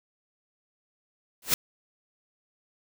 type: noise with exponential growth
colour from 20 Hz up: white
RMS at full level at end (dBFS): -17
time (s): 1.42-1.54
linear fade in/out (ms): 2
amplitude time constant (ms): 24
effects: none